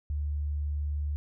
sine tone, 73.42 Hz, D2, in tune, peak -28 dBFS, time 0.1-1.16 s, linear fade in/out 0 ms, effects none

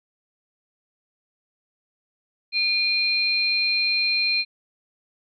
sine tone pair together, 2429 / 4157 Hz, D#7 / C8, -42 / -12 cents, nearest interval major sixth, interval 930 cents, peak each -22 dBFS, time 2.52-4.45 s, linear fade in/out 50 ms, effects none

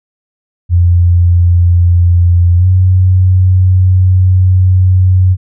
sine tone with pitch glide, 87.31 to 92.5 Hz, F2 to F#2, 0 to 0 cents, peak -4 dBFS, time 0.69-5.37 s, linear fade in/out 50 ms, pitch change +100 cents, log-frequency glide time 2.57-2.66 s, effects none

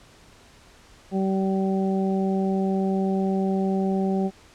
harmonic tone, 192.1 Hz, G3, 35 cents flat, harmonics 1 / 2 / 3 / 4, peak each -22 / -27 / -34 / -32 dBFS, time 1.11-4.31 s, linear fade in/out 50 ms, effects pink hiss -52 dBFS RMS until 4.54 s + low-pass 8000 Hz 12 dB/octave

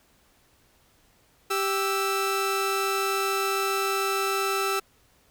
sawtooth tone pair together, 392 / 1318.5 Hz, G4 / E6, 0 / 0 cents, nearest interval octave + major sixth, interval 2100 cents, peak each -23 dBFS, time 1.5-4.8 s, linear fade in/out 10 ms, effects pink hiss -62 dBFS RMS until 5.3 s

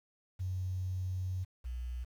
sine tone pair in turn, 92.5 / 61.12 Hz, F#2 / B1, 0 / -17 cents, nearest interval perfect fifth, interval 717 cents, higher first, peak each -33 / -36 dBFS, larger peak first, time 0.39-1.45 / 1.64-2.05 s, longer first, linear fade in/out 20 ms, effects 10-bit

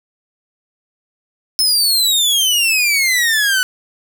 sawtooth exponential sweep, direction down, 5280 to 1480 Hz, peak -9 dBFS, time 1.59-3.63 s, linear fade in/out 0 ms, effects 7-bit

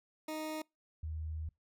20% pulse / sine tone pair in turn, 311.1 / 78.68 Hz, D#4 / D#2, 0 / +20 cents, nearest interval 2 octaves, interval 2380 cents, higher first, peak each -33 / -37 dBFS, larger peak first, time 0.28-0.62 / 1.03-1.49 s, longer second, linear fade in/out 5 ms, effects noise-tail reverb RT60 0.2 s tail -26 dB re dry

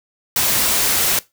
white noise, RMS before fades -17 dBFS, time 0.36-1.19 s, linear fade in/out 2 ms, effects noise-tail reverb RT60 0.2 s tail -19 dB re dry

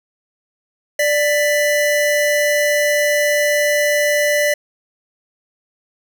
square tone pair together, 590 / 1984.5 Hz, D5 / B6, +8 / +8 cents, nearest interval octave + major sixth, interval 2100 cents, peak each -16 / -19 dBFS, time 0.99-4.54 s, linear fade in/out 5 ms, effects none

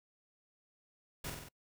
pink noise with echo, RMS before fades -41 dBFS, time 1.24-1.3 s, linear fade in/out 5 ms, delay 47 ms, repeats 4, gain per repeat -3 dB, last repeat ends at 1.488 s, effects noise-tail reverb RT60 0.1 s tail -25 dB re dry

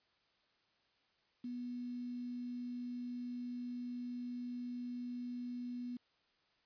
sine tone with quantisation, 244.7 Hz, B3, 16 cents flat, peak -40 dBFS, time 1.44-5.97 s, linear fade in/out 5 ms, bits 10, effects white hiss -75 dBFS RMS until 6.65 s + resampled to 11025 Hz

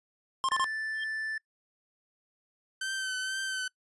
square tone bursts, 1062 Hz, C6, 25 cents sharp, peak -26 dBFS, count 3, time 0.44-0.643 s, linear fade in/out 0 ms, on 47 ms, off 31 ms
triangle tone, 1760 Hz, A6, in tune, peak -30 dBFS, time 0.51-1.38 s, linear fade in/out 5 ms
sine tone with exponential growth, 3200 Hz, G7, 35 cents sharp, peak -33 dBFS, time 0.93-1.04 s, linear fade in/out 5 ms, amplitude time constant 22 ms
sawtooth tone with vibrato, 1538 Hz, G6, 33 cents flat, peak -28 dBFS, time 2.81-3.68 s, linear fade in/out 5 ms, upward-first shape triangle, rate 2.1 Hz, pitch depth 33 cents each way
effects noise-tail reverb RT60 0.1 s tail -24 dB re dry + resampled to 24000 Hz

